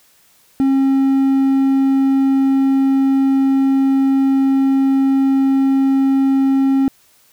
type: tone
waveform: triangle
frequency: 269.9 Hz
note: C#4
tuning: 46 cents flat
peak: -9 dBFS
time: 0.6-6.88 s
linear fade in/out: 0 ms
effects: white hiss -53 dBFS RMS until 7.32 s